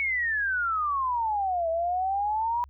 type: exponential two-way sweep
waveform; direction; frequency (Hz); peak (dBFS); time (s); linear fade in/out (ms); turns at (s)
sine; down then up; 2240 to 649 to 976; -24; 0-2.64; 0; 1.69
effects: added 68 Hz sine -48 dBFS peak until 2.69 s